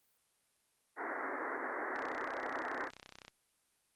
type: band-pass noise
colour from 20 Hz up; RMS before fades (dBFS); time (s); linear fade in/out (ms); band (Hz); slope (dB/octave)
white; -39; 0.96-2.91; 50; 250 to 2000; 96
type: click train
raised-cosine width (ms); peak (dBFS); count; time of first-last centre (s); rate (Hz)
0.2; -32; 43; 1.96-3.281; 31.8
effects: white hiss -75 dBFS RMS until 3.95 s + Opus 32 kbps